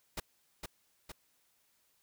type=noise with echo; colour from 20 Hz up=pink; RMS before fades=-38 dBFS; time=0.17-0.2 s; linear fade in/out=5 ms; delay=460 ms; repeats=2; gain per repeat=-4 dB; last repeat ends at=1.12 s; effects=white hiss -73 dBFS RMS until 2.02 s